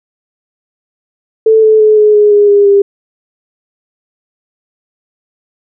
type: tone with pitch steps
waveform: sine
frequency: 441.3 / 435.2 / 429.2 / 423.3 / 417.5 / 411.7 / 406.1 / 400.5 Hz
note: A4 / A4 / A4 / G#4 / G#4 / G#4 / G#4 / G4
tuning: +5 / -19 / -43 / +33 / +9 / -15 / -39 / +37 cents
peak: -3 dBFS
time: 1.46-2.82 s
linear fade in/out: 5 ms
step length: 170 ms
effects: none